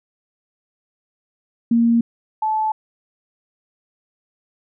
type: tone pair in turn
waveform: sine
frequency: 232.9 / 868.7 Hz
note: A#3 / A5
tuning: -1 / -22 cents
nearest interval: octave + major seventh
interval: 2279 cents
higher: second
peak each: -12 / -17 dBFS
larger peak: first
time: 1.71-2.01 / 2.42-2.72 s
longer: neither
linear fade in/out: 5 ms
effects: none